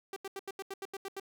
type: tone bursts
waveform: sawtooth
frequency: 390 Hz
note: G4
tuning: 9 cents flat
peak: -34 dBFS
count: 10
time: 0.13-1.198 s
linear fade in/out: 2 ms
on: 33 ms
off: 82 ms
effects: none